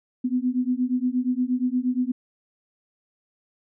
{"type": "beating tone pair", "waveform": "sine", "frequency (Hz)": [246.9, 255.4], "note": ["B3", "C4"], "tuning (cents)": [0, -42], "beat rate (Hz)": 8.5, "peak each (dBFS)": -24, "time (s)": [0.24, 2.12], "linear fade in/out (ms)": 10, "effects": []}